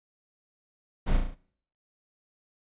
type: noise with echo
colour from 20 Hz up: brown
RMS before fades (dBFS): -26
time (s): 1.06-1.18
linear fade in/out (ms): 20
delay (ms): 35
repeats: 5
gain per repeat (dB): -4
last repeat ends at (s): 1.355
effects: noise-tail reverb RT60 0.6 s tail -21 dB re dry + resampled to 8000 Hz